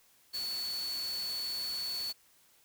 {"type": "tone in noise", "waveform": "sine", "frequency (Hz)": 4435, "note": "C#8", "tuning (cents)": 0, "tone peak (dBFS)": -34, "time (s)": [0.33, 2.13], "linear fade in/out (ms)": 20, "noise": "white", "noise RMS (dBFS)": -45, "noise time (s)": [0.33, 2.13], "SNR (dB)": 8, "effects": ["white hiss -65 dBFS RMS until 2.64 s"]}